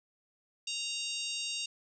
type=harmonic tone; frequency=930 Hz; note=A#5; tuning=4 cents flat; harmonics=3 / 4 / 5 / 6 / 7 / 8 / 9; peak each=-38 / -40 / -42 / -44 / -45 / -46 / -47 dBFS; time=0.67-1.66 s; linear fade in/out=5 ms; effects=none